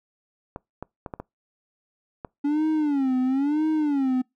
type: clicks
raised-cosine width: 1 ms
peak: -19 dBFS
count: 6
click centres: 0.561 / 0.826 / 1.062 / 1.138 / 1.2 / 2.248 s
type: tone with vibrato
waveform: triangle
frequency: 282.8 Hz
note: C#4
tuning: 35 cents sharp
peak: -18 dBFS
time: 2.44-4.22 s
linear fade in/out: 10 ms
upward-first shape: sine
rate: 1 Hz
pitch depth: 180 cents each way
effects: noise-tail reverb RT60 0.2 s tail -26 dB re dry